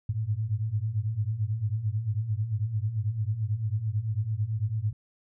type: tone cluster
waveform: sine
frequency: 98.5 / 102.9 / 111.9 Hz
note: G2 / G#2 / A2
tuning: +9 / -16 / +30 cents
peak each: -37 / -31 / -28 dBFS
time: 0.09-4.93 s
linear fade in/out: 5 ms
effects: none